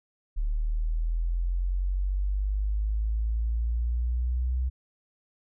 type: linear sweep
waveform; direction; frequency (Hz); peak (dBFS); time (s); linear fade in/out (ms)
sine; up; 36.71 to 63.7; -24; 0.36-4.7; 20
effects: none